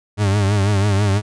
40% pulse tone with vibrato, 100.8 Hz, G2, 49 cents sharp, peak -13 dBFS, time 0.17-1.22 s, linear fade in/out 50 ms, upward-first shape triangle, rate 6.1 Hz, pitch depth 92 cents each way, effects resampled to 22050 Hz

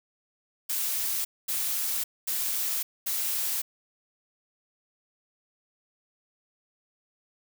blue noise bursts, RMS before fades -29 dBFS, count 4, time 0.69-3.62 s, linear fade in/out 10 ms, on 560 ms, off 230 ms, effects none

